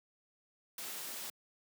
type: noise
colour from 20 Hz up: white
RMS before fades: -43 dBFS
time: 0.78-1.3 s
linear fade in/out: 2 ms
effects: high-pass 200 Hz 12 dB/octave